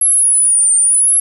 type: linear two-way sweep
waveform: sine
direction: down then up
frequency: 11175 to 8870 to 11175 Hz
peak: -8 dBFS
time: 0.01-1.2 s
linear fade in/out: 5 ms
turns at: 0.75 s
effects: none